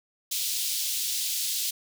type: high-pass noise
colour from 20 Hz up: pink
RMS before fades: -29 dBFS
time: 0.31-1.71 s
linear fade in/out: 10 ms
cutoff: 3400 Hz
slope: 24 dB/octave
effects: none